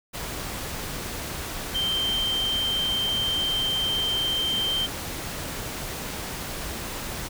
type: tone in noise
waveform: sine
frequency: 3136 Hz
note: G7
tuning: in tune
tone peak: -23 dBFS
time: 1.74-4.87 s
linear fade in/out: 20 ms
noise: pink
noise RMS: -33 dBFS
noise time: 0.13-7.29 s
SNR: +7 dB
effects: none